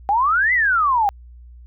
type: exponential two-way sweep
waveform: sine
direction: up then down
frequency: 780 to 2062 to 780 Hz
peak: -14 dBFS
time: 0.09-1.09 s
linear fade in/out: 0 ms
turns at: 0.53 s
effects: added 60 Hz sine -39 dBFS peak until 1.66 s